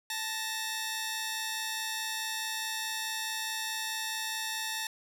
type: tone pair together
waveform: 10% pulse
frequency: 880 / 1864.7 Hz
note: A5 / A#6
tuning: 0 / 0 cents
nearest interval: octave + minor second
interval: 1300 cents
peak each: -27 dBFS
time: 0.1-4.87 s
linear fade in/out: 2 ms
effects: none